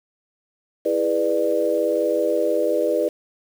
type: chord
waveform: sine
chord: E dominant seventh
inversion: none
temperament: equal with one note detuned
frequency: 329.6 / 415.3 / 493.9 / 594.8 Hz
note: E4 / G#4 / B4 / D5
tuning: 0 / 0 / 0 / +22 cents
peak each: -25 / -25 / -22 / -22 dBFS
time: 0.85-3.09 s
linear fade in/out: 10 ms
effects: 7-bit